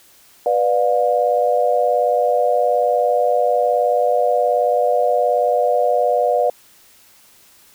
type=chord; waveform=sine; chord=B diminished; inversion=none; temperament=just; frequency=493.9 / 592.7 / 711.2 Hz; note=B4 / D5 / F5; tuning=0 / +16 / +31 cents; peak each=-18 dBFS; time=0.46-6.5 s; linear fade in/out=2 ms; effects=white hiss -50 dBFS RMS until 7.74 s